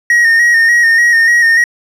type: tone with vibrato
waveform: triangle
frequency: 1864.7 Hz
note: A#6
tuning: in tune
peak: -4 dBFS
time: 0.1-1.64 s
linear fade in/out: 2 ms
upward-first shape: square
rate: 3.4 Hz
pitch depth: 31 cents each way
effects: resampled to 32000 Hz